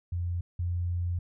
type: tone pair in turn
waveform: sine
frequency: 87.31 / 87.64 Hz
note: F2 / F2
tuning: 0 / +7 cents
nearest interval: unison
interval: 7 cents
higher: second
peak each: -28 / -27 dBFS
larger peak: second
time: 0.12-0.41 / 0.59-1.19 s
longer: second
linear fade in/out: 5 ms
effects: none